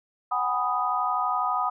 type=chord; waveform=sine; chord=G# minor seventh; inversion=third; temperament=equal with one note detuned; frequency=740 / 812.1 / 987.8 / 1244.5 Hz; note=F#5 / G#5 / B5 / D#6; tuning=0 / -39 / 0 / 0 cents; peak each=-29 / -32 / -29 / -26 dBFS; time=0.31-1.7 s; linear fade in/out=10 ms; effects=none